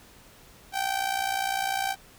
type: tone with amplitude modulation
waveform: sawtooth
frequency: 777 Hz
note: G5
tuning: 16 cents flat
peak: -19 dBFS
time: 0.72-1.96 s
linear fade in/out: 50 ms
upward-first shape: sine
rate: 60 Hz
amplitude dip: 75%
effects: pink hiss -53 dBFS RMS until 2.18 s